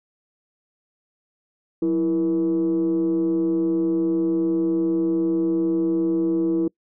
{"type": "tone with frequency modulation", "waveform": "sine", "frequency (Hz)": 329.6, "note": "E4", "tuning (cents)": 0, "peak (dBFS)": -17, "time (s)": [1.82, 6.68], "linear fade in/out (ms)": 5, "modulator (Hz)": 147, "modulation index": 0.5, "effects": ["noise-tail reverb RT60 0.1 s tail -25 dB re dry", "tanh soft clip ceiling -14 dBFS"]}